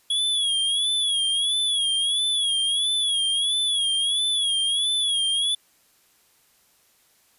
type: tone with vibrato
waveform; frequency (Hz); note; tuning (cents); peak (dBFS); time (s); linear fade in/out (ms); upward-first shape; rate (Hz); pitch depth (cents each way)
square; 3344; G#7; +11; -21; 0.1-5.55; 5; sine; 1.5; 88
effects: white hiss -61 dBFS RMS until 7.38 s + resampled to 32000 Hz